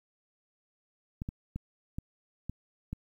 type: clicks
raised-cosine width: 5 ms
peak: -23 dBFS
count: 6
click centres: 1.219 / 1.289 / 1.56 / 1.985 / 2.496 / 2.93 s
effects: 10-bit